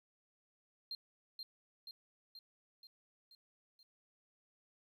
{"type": "tone with echo", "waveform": "triangle", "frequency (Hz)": 4186, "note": "C8", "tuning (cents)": 0, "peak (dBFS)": -38, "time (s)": [0.91, 0.95], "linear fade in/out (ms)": 2, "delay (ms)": 480, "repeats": 6, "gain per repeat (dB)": -4, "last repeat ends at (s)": 3.83, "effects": ["tanh soft clip ceiling -37 dBFS", "13-bit"]}